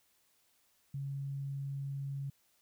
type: tone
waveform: sine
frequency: 138.59 Hz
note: C#3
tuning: in tune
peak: -36 dBFS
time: 0.94-2.3 s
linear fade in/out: 5 ms
effects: white hiss -72 dBFS RMS until 2.61 s